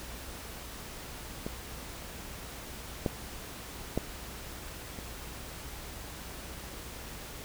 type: clicks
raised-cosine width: 2 ms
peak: -21 / -14 / -14 / -28 dBFS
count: 4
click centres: 1.465 / 3.062 / 3.976 / 4.988 s
effects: added 60 Hz sine -49 dBFS peak until 7.44 s + pink hiss -44 dBFS RMS until 7.44 s